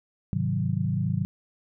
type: chord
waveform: sine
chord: Ab dominant seventh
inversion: none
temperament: equal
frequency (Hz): 103.83 / 130.81 / 155.56 / 185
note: Ab2 / C3 / Eb3 / Gb3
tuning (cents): 0 / 0 / 0 / 0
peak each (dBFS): -29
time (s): 0.33-1.25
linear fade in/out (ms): 0
effects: none